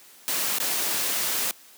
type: noise with dropouts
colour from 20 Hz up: white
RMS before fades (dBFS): -26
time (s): 0.28-1.51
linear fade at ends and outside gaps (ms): 0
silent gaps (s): 0.585-0.601
effects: white hiss -51 dBFS RMS until 1.77 s + high-pass 200 Hz 12 dB/octave